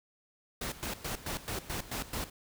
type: noise with tremolo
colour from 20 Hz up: pink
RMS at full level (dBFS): -36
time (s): 0.61-2.3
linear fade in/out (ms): 5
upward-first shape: square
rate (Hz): 4.6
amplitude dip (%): 80
effects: none